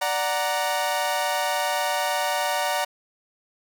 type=chord; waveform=sawtooth; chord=D augmented; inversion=none; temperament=equal; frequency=587.3 / 740 / 932.3 Hz; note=D5 / F#5 / A#5; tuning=0 / 0 / 0 cents; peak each=-24 / -23 / -23 dBFS; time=0.01-2.85 s; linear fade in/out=10 ms; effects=none